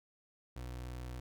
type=tone; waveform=30% pulse; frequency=61.74 Hz; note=B1; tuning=in tune; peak=-39 dBFS; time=0.56-1.2 s; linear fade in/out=5 ms; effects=none